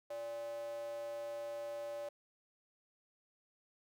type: tone with high-pass filter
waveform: square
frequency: 116.1 Hz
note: A#2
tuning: 7 cents flat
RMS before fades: -43 dBFS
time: 0.1-2.09 s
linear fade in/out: 5 ms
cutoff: 600 Hz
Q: 9.3
effects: none